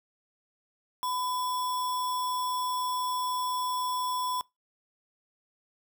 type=tone with sample-and-hold; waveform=sine; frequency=1003 Hz; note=B5; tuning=26 cents sharp; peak=-28 dBFS; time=1.03-4.41 s; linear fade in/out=0 ms; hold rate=4410 Hz; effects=noise-tail reverb RT60 0.2 s tail -24 dB re dry